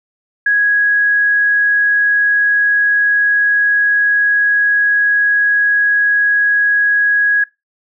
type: tone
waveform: sine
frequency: 1661 Hz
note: G#6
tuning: in tune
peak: -9 dBFS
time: 0.46-7.44 s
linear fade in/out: 5 ms
effects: noise-tail reverb RT60 0.2 s tail -20 dB re dry